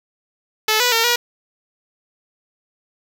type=tone with pitch steps; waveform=5% pulse; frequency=433.6 / 490.9 / 455.8 / 480.4 Hz; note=A4 / B4 / A#4 / B4; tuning=-25 / -10 / -39 / -48 cents; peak=-3 dBFS; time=0.68-1.16 s; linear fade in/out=5 ms; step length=120 ms; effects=none